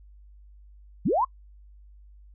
sine linear sweep, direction up, 116.54 to 1108.7 Hz, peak -20 dBFS, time 1.05-1.25 s, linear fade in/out 10 ms, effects noise-tail reverb RT60 0.1 s tail -26 dB re dry + added 50 Hz sine -48 dBFS peak until 2.34 s

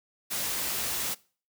white noise, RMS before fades -31 dBFS, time 0.3-1.15 s, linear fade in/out 20 ms, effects noise-tail reverb RT60 0.4 s tail -22 dB re dry

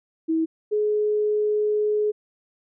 sine tone pair in turn, 322.7 / 421.9 Hz, E4 / G#4, -37 / +27 cents, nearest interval perfect fourth, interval 464 cents, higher second, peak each -19 dBFS, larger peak neither, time 0.28-0.46 / 0.71-2.12 s, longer second, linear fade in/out 20 ms, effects none

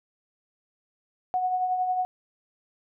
sine tone with tremolo, 736 Hz, F#5, 9 cents flat, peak -21 dBFS, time 1.34-2.05 s, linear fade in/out 0 ms, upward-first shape triangle, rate 11 Hz, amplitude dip 50%, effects none

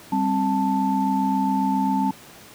sine tone cluster, 197.6 / 265 / 882 Hz, G3 / C4 / A5, +14 / +22 / +4 cents, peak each -23 dBFS, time 0.12-2.11 s, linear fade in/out 5 ms, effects pink hiss -45 dBFS RMS until 2.54 s + high-pass 100 Hz 12 dB/octave

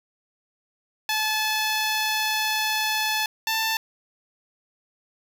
10% pulse tone pair in turn, 864 / 887.8 Hz, A5 / A5, -32 / +15 cents, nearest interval unison, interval 47 cents, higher second, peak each -14 dBFS, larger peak neither, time 1.09-3.26 / 3.47-3.77 s, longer first, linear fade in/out 2 ms, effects none

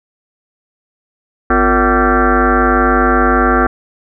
sine tone with frequency modulation, 554.4 Hz, C#5, in tune, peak -8 dBFS, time 1.5-3.67 s, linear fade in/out 5 ms, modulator 202 Hz, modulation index 5.1, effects none

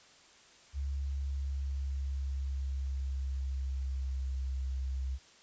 sine tone with pitch glide, 69.3 to 65.94 Hz, C#2 to C2, 0 to +14 cents, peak -32 dBFS, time 0.73-5.19 s, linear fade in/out 50 ms, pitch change -86 cents, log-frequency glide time 0.98-4.42 s, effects white hiss -59 dBFS RMS until 5.42 s + resampled to 16000 Hz

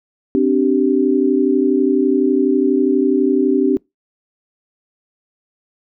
sine chord, C suspended second, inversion none, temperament equal with one note detuned, 261.6 / 293.7 / 386.6 Hz, C4 / D4 / G4, 0 / 0 / -24 cents, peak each -16 dBFS, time 0.35-3.77 s, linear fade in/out 0 ms, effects noise-tail reverb RT60 0.2 s tail -26 dB re dry

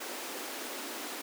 pink high-pass noise, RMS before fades -40 dBFS, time 0-1.22 s, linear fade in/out 10 ms, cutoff 250 Hz, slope 48 dB/octave, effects none

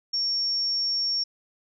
sine tone, 5500 Hz, F8, 27 cents flat, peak -23 dBFS, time 0.13-1.24 s, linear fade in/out 10 ms, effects none

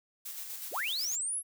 blue noise with tremolo, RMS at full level -40 dBFS, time 0.25-1.16 s, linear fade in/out 10 ms, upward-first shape square, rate 8.1 Hz, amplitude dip 35%
sine linear sweep, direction up, 182.8 to 11370 Hz, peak -31 dBFS, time 0.71-1.43 s, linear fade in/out 50 ms
effects none

